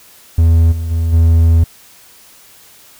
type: tone with level steps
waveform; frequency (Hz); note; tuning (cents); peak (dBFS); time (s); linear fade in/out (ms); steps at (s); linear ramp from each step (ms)
triangle; 82.41; E2; 0; -4 / -15 / -10 / -4; 0.38-1.64; 5; 0.71 / 0.9 / 1.12; 20
effects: white hiss -43 dBFS RMS until 2.99 s